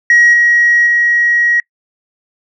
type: tone with level steps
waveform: sine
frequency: 1900 Hz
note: A#6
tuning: 33 cents sharp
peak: -3 / -6 / -8 dBFS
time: 0.1-1.6 s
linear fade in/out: 2 ms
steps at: 0.33 / 0.86 s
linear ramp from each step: 10 ms
effects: noise-tail reverb RT60 0.1 s tail -26 dB re dry + tanh soft clip ceiling -2 dBFS